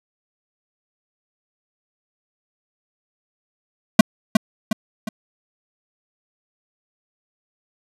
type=tone with echo; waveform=square; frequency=217.3 Hz; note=A3; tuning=21 cents flat; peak=-3 dBFS; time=3.99-4.01 s; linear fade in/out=5 ms; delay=360 ms; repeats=3; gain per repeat=-7 dB; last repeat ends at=5.09 s; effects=resampled to 32000 Hz